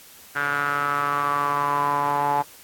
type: tone with band-pass filter sweep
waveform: sawtooth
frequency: 143.8 Hz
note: D3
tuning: 36 cents flat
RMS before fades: -23 dBFS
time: 0.35-2.43 s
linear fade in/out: 20 ms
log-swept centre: 1500 to 860 Hz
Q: 7.1
effects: white hiss -47 dBFS RMS until 2.63 s + AAC 64 kbps